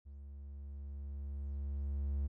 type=tone with level ramp; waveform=triangle; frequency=70.2 Hz; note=C#2; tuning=22 cents sharp; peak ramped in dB=-46 to -30 dBFS; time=0.05-2.28 s; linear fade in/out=20 ms; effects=none